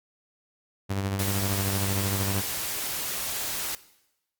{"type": "tone with tremolo", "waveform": "sawtooth", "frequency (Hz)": 98, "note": "G2", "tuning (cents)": 0, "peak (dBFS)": -21, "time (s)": [0.89, 2.42], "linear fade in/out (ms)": 20, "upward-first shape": "sine", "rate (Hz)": 13, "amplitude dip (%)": 40}
{"type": "noise", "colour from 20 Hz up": "white", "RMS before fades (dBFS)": -31, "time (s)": [1.19, 3.75], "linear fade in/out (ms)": 2}
{"effects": ["noise-tail reverb RT60 0.9 s tail -18 dB re dry", "Opus 48 kbps"]}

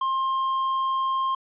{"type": "tone with tanh clipping", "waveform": "triangle", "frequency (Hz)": 1061, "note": "C6", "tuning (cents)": 24, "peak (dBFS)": -23, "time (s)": [0.01, 1.35], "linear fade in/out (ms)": 5, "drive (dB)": 9, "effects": ["resampled to 8000 Hz"]}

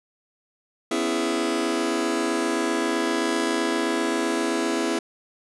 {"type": "chord", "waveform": "sawtooth", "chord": "C# minor seventh", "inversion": "third", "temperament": "just", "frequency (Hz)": [249.5, 277.2, 332.6, 415.8], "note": ["B3", "C#4", "E4", "G#4"], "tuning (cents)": [18, 0, 16, 2], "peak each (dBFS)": [-25, -26, -21, -25], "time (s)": [0.91, 4.99], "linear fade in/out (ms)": 5, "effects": ["resampled to 24000 Hz"]}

